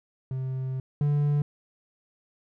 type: tone pair in turn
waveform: triangle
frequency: 130.81 / 145.88 Hz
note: C3 / D3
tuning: 0 / -11 cents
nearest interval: major second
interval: 189 cents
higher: second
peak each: -26 / -19 dBFS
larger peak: second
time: 0.31-0.8 / 1.01-1.42 s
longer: first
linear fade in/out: 2 ms
effects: none